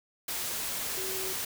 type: tone in noise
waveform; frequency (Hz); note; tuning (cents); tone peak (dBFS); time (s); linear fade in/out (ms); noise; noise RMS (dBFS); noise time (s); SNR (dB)
sine; 378.7; F#4; +40; -38; 0.97-1.33; 5; white; -34; 0.28-1.45; -7
effects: none